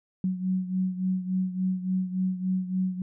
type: beating tone pair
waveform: sine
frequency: 185 / 188.5 Hz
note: F#3 / F#3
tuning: 0 / +32 cents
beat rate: 3.5 Hz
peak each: -26 / -31 dBFS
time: 0.24-3.02 s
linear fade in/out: 2 ms
effects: none